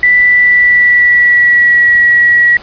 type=tone with pitch glide; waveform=sine; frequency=1975.5 to 1922.6 Hz; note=B6 to B6; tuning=0 to -47 cents; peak=-4 dBFS; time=0.03-2.57 s; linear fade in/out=2 ms; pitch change=-47 cents; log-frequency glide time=0.24-1.96 s; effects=pink hiss -33 dBFS RMS until 2.62 s + resampled to 11025 Hz